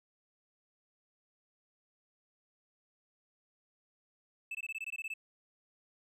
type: tone bursts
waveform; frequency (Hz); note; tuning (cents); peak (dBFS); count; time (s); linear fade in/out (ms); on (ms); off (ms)
triangle; 2626; E7; -7; -35; 11; 4.51-5.139; 5; 39; 20
effects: none